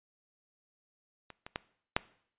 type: clicks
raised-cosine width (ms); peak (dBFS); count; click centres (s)
0.3; -30 / -27 / -17 / -9; 4; 1.303 / 1.465 / 1.559 / 1.965
effects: noise-tail reverb RT60 0.6 s tail -20 dB re dry + resampled to 8000 Hz